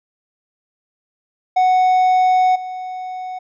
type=tone with level steps; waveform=triangle; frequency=740 Hz; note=F#5; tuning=in tune; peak=-9 / -23 dBFS; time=1.56-3.39 s; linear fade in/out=10 ms; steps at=2.55 s; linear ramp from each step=10 ms; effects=resampled to 16000 Hz